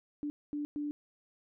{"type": "tone bursts at uneven times", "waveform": "sine", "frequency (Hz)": 293.7, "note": "D4", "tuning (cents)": 0, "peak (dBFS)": -33, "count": 3, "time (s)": [[0.23, 0.3], [0.53, 0.65], [0.76, 0.91]], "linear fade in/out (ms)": 0, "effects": []}